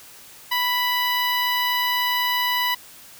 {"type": "tone with notch filter", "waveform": "10% pulse", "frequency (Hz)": 987.8, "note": "B5", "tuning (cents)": 0, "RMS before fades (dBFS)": -22, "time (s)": [0.51, 2.75], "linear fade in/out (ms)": 10, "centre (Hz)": 6700, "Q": 0.66, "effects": ["white hiss -45 dBFS RMS until 3.19 s"]}